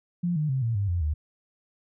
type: tone with pitch steps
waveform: sine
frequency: 174.61 / 152.01 / 132.33 / 115.2 / 100.29 / 87.31 / 76 Hz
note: F3 / D#3 / C3 / A#2 / G2 / F2 / D#2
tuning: 0 / -40 / +20 / -20 / +40 / 0 / -40 cents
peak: -23 dBFS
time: 0.23-1.14 s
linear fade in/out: 10 ms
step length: 130 ms
effects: none